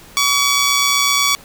10% pulse tone with amplitude modulation, 1135 Hz, C#6, 41 cents sharp, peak -3 dBFS, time 0.17-1.35 s, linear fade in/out 0 ms, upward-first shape sine, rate 128 Hz, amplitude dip 35%, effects pink hiss -42 dBFS RMS until 1.44 s

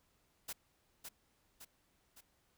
white noise with echo, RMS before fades -43 dBFS, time 0.48-0.53 s, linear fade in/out 10 ms, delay 560 ms, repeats 3, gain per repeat -5 dB, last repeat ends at 2.21 s, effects pink hiss -75 dBFS RMS until 2.57 s

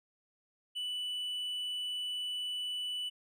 triangle tone, 2972 Hz, F#7, 7 cents sharp, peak -33 dBFS, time 0.75-3.1 s, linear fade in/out 20 ms, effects none

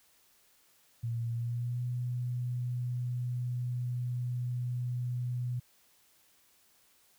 sine tone with pitch glide, 116.54 to 123.18 Hz, A#2 to B2, 0 to -4 cents, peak -31 dBFS, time 1.03-5.6 s, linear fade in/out 10 ms, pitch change +96 cents, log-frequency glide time 1.31-1.84 s, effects white hiss -66 dBFS RMS until 7.18 s

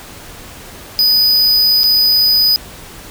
square tone with dropouts, 4978 Hz, D#8, in tune, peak -9 dBFS, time 0.99-2.56 s, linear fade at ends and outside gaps 0 ms, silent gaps 1.834-1.84 s, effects pink hiss -34 dBFS RMS until 3.1 s

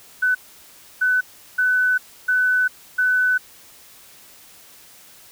sine tone bursts at uneven times, 1502 Hz, F#6, 26 cents sharp, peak -15 dBFS, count 5, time 0.22-0.35 / 1.01-1.21 / 1.58-1.98 / 2.28-2.68 / 2.98-3.38 s, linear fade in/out 10 ms, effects white hiss -47 dBFS RMS until 5.31 s

